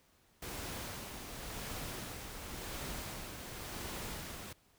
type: noise with tremolo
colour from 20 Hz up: pink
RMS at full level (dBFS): -42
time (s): 0.42-4.53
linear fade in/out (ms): 5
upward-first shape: sine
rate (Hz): 0.92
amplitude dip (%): 40
effects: pink hiss -69 dBFS RMS until 4.78 s